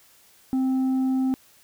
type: tone with tanh clipping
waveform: sine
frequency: 261.6 Hz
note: C4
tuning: in tune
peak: -21 dBFS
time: 0.53-1.34 s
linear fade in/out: 0 ms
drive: 4 dB
effects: white hiss -56 dBFS RMS until 1.63 s